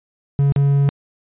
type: tone with dropouts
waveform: triangle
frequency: 140.5 Hz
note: C#3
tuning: 24 cents sharp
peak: -10 dBFS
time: 0.39-0.89 s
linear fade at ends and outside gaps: 0 ms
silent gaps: 0.522-0.562 s
effects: resampled to 8000 Hz